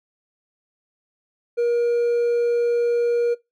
triangle tone with hard clipping, 475 Hz, A#4, 33 cents sharp, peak -18 dBFS, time 1.57-3.35 s, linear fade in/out 20 ms, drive 5 dB, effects noise-tail reverb RT60 0.2 s tail -21 dB re dry

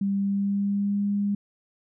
sine tone with pitch glide, 198 to 202.6 Hz, G3 to G#3, +18 to -43 cents, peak -22 dBFS, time 0.01-1.35 s, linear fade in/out 5 ms, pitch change +39 cents, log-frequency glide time 0.17-1.04 s, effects none

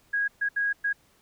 sine tone bursts at uneven times, 1646 Hz, G#6, 16 cents flat, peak -23 dBFS, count 4, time 0.13-0.28 / 0.41-0.49 / 0.56-0.73 / 0.84-0.93 s, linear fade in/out 10 ms, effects pink hiss -63 dBFS RMS until 1.21 s

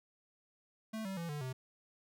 square tone with pitch steps, 220 / 192.63 / 168.67 / 147.68 / 129.31 Hz, A3 / G3 / E3 / D3 / C3, 0 / -30 / +40 / +10 / -20 cents, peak -39 dBFS, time 0.93-1.53 s, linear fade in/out 10 ms, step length 120 ms, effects none

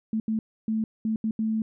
sine tone bursts at uneven times, 220 Hz, A3, in tune, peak -23 dBFS, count 6, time 0.13-0.2 / 0.28-0.39 / 0.68-0.84 / 1.05-1.16 / 1.24-1.31 / 1.39-1.62 s, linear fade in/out 2 ms, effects none

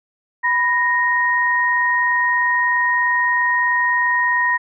sine tone pair together, 987.8 / 1864.7 Hz, B5 / A#6, 0 / 0 cents, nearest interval major seventh, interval 1100 cents, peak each -19 / -16 dBFS, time 0.43-4.58 s, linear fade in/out 20 ms, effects none

